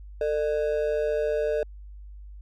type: ring-modulated tone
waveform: triangle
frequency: 524 Hz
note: C5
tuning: 2 cents sharp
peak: -18 dBFS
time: 0.21-1.63 s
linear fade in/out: 2 ms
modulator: 76.7 Hz
effects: added 50 Hz sine -40 dBFS peak until 2.41 s